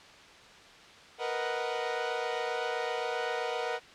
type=chord; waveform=sawtooth; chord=B major seventh; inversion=third; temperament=equal; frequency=466.2 / 493.9 / 622.3 / 740 Hz; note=A#4 / B4 / D#5 / F#5; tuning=0 / 0 / 0 / 0 cents; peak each=-31 / -33 / -35 / -32 dBFS; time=1.18-3.8 s; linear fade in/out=50 ms; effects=white hiss -52 dBFS RMS until 3.94 s + low-pass 4000 Hz 12 dB/octave